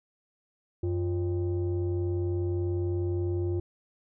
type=tone pair together; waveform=sine; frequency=92.5 / 349.2 Hz; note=F#2 / F4; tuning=0 / 0 cents; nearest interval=octave + major seventh; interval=2300 cents; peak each=-26 / -28 dBFS; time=0.83-3.6 s; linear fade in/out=5 ms; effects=tanh soft clip ceiling -23 dBFS